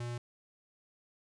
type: tone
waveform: square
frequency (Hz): 120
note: B2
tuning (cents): -49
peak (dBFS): -37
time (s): 0-0.18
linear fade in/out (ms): 5
effects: resampled to 22050 Hz